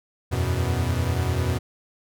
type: chord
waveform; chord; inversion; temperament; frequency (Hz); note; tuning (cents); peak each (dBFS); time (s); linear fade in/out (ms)
45% pulse; E suspended second; none; equal with one note detuned; 82.41 / 92.5 / 122.97; E2 / F#2 / B2; 0 / 0 / -7; -26; 0.31-1.59; 20
effects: none